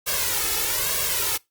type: noise with flanger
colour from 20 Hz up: white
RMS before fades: -24 dBFS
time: 0.06-1.38 s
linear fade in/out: 20 ms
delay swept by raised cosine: 1.8 to 2.33 ms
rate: 1.1 Hz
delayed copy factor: +0.9
effects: noise-tail reverb RT60 0.2 s tail -23 dB re dry + Opus 48 kbps